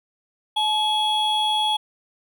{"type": "tone pair together", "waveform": "triangle", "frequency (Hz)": [856, 3340], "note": ["A5", "G#7"], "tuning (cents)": [-48, 9], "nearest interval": "2 octaves", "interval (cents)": 2357, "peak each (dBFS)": -20, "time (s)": [0.56, 1.77], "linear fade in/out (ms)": 10, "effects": []}